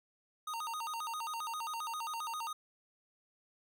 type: tone with vibrato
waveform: square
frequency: 1069 Hz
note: C6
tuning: 37 cents sharp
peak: -38 dBFS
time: 0.47-2.53 s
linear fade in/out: 5 ms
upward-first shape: square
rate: 7.5 Hz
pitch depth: 260 cents each way
effects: none